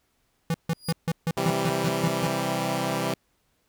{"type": "tone bursts", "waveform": "square", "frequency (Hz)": 164.9, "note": "E3", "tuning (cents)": 1, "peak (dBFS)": -23, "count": 10, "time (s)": [0.5, 2.27], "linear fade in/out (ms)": 2, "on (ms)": 42, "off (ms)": 150}
{"type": "tone with exponential growth", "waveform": "sawtooth", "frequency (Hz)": 4876, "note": "D#8", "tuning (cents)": -36, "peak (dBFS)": -25, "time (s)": [0.74, 0.91], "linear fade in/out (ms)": 0, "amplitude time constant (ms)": 35}
{"type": "chord", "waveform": "10% pulse", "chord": "C major", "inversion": "none", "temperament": "equal", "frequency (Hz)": [130.81, 164.81, 196], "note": ["C3", "E3", "G3"], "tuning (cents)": [0, 0, 0], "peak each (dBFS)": -21, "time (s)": [1.37, 3.14], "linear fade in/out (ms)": 2}
{"effects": ["pink hiss -70 dBFS RMS until 3.68 s"]}